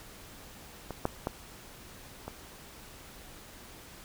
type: clicks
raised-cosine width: 1 ms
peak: -23 / -13 / -16 / -24 dBFS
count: 4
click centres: 0.907 / 1.054 / 1.271 / 2.28 s
effects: pink hiss -50 dBFS RMS until 4.04 s